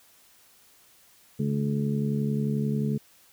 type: harmonic tone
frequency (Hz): 71.3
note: C#2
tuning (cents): +49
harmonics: 2 / 3 / 4 / 5 / 6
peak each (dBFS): -27 / -27 / -41 / -43 / -35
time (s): 1.39-2.98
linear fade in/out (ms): 10
effects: white hiss -58 dBFS RMS until 3.32 s